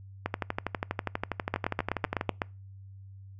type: two click trains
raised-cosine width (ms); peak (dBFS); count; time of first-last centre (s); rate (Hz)
0.5; -12 / -14; 8 / 26; 1.54-2.418 / 0.26-2.293; 7.97 / 12.3
effects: noise-tail reverb RT60 0.3 s tail -25 dB re dry + added 97 Hz sine -45 dBFS peak until 3.39 s